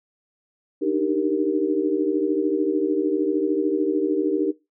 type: chord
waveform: sine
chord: Eb major seventh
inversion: third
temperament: equal with one note detuned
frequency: 297.8 / 311.1 / 392 / 466.2 Hz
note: D4 / Eb4 / G4 / Bb4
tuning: +24 / 0 / 0 / 0 cents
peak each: -25 / -24 / -24 / -26 dBFS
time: 0.81-4.52 s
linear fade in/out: 20 ms
effects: noise-tail reverb RT60 0.2 s tail -18 dB re dry